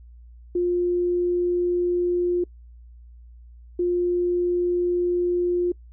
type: tone pair in turn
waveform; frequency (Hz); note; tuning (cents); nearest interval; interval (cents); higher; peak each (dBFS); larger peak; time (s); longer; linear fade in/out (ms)
sine; 353 / 353; F4 / F4; +19 / +19; unison; 0; neither; -19; neither; 0.55-2.44 / 3.79-5.72; second; 5
effects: noise-tail reverb RT60 0.1 s tail -25 dB re dry + added 59 Hz sine -43 dBFS peak until 5.92 s